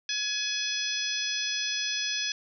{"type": "harmonic tone", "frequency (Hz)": 844, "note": "G#5", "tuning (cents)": 28, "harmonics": [2, 3, 4, 5, 6, 7], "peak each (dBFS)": [-37, -35, -33, -39, -33, -36], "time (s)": [0.09, 2.32], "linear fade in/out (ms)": 2, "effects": []}